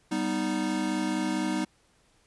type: chord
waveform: square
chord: G augmented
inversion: none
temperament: equal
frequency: 196 / 246.9 / 311.1 Hz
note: G3 / B3 / D#4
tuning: 0 / 0 / 0 cents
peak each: -33 / -33 / -30 dBFS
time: 0.11-1.65 s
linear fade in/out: 10 ms
effects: pink hiss -65 dBFS RMS until 2.26 s + resampled to 24000 Hz